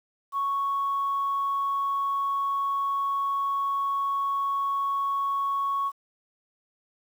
sine tone, 1108.7 Hz, C#6, in tune, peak -23 dBFS, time 0.32-5.92 s, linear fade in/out 50 ms, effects tanh soft clip ceiling -20 dBFS + 9-bit

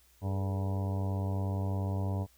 harmonic tone with a mistuned harmonic, 97 Hz, G2, 18 cents flat, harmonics 1 / 2 / 3 / 4 / 5 / 6 / 7 / 8 / 9 / 10, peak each -30 / -39 / -43 / -46 / -49 / -46 / -47 / -50 / -50 / -49 dBFS, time 0.21-2.27 s, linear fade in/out 50 ms, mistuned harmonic 4, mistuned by +110 cents, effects added 60 Hz sine -65 dBFS peak until 2.37 s + white hiss -65 dBFS RMS until 2.37 s

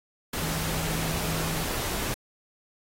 sine tone in noise, 161.1 Hz, E3, 39 cents flat, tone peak -31 dBFS, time 0.42-1.63 s, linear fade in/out 5 ms, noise pink, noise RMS -31 dBFS, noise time 0.33-2.14 s, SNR -3 dB, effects AAC 48 kbps

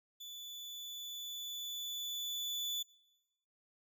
35% pulse tone with level ramp, 3474 Hz, A7, 23 cents flat, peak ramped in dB -44 to -33 dBFS, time 0.2-2.83 s, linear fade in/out 10 ms, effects noise-tail reverb RT60 1.0 s tail -23 dB re dry

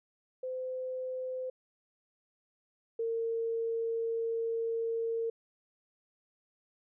sine tone pair in turn, 513 / 457 Hz, C5 / A#4, -34 / -34 cents, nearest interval major second, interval 200 cents, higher first, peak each -34 / -30 dBFS, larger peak second, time 0.43-1.5 / 2.99-5.3 s, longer second, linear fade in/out 5 ms, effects none

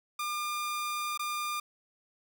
sawtooth tone with dropouts, 1203 Hz, D6, 41 cents sharp, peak -28 dBFS, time 0.19-1.6 s, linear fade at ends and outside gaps 5 ms, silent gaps 1.176-1.193 s, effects none

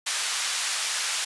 white band-pass noise, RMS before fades -28 dBFS, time 0.06-1.25 s, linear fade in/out 10 ms, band 1100 to 7700 Hz, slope 12 dB/octave, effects resampled to 24000 Hz

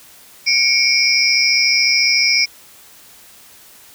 sine tone cluster, 2220 / 2354 / 5010 / 5220 / 5600 Hz, C#7 / D7 / D#8 / E8 / F8, +2 / +3 / +11 / -18 / +4 cents, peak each -18 dBFS, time 0.46-2.46 s, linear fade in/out 20 ms, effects tanh soft clip ceiling 0 dBFS + white hiss -44 dBFS RMS until 3.94 s

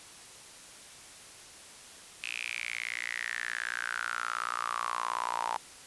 sawtooth tone with high-pass filter sweep, 58.7 Hz, A#1, 13 cents sharp, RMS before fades -35 dBFS, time 2.23-5.57 s, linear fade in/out 5 ms, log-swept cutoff 2600 to 890 Hz, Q 8.2, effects white hiss -50 dBFS RMS until 5.86 s + resampled to 24000 Hz

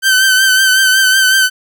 sawtooth tone with vibrato, 1538 Hz, G6, 33 cents flat, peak -4 dBFS, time 0.02-1.5 s, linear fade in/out 50 ms, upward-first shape triangle, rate 5.4 Hz, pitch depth 43 cents each way, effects none

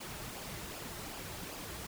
pink noise with flanger, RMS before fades -44 dBFS, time 0-1.87 s, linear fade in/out 10 ms, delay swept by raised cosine 0.5 to 4.2 ms, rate 2.6 Hz, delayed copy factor -0.55, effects none

